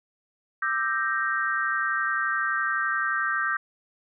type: chord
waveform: sine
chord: E half-diminished seventh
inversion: third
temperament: equal with one note detuned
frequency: 1186.9 / 1318.5 / 1568 / 1864.7 Hz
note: D6 / E6 / G6 / Bb6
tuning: +18 / 0 / 0 / 0 cents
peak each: -30 / -31 / -26 / -31 dBFS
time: 0.62-3.57 s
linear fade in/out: 5 ms
effects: none